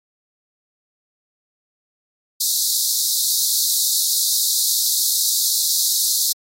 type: high-pass noise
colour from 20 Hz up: pink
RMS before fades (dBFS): -19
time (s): 2.4-6.33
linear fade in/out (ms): 10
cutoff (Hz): 3800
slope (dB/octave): 96
effects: AAC 48 kbps